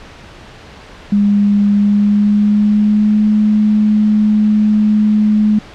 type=tone with pitch glide; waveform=sine; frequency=203.8 to 212.1 Hz; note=G#3 to G#3; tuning=-32 to +37 cents; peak=-8 dBFS; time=1.12-5.59 s; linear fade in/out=5 ms; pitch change=+69 cents; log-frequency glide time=1.72-3.23 s; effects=pink hiss -36 dBFS RMS until 5.74 s + low-pass 4000 Hz 12 dB/octave